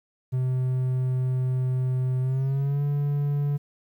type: tone with pitch glide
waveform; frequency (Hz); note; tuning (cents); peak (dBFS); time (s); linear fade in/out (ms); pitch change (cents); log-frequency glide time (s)
triangle; 128.3 to 144.01; C3 to D3; -34 to -34; -20; 0.32-3.58; 20; +200; 2.2-2.83
effects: 10-bit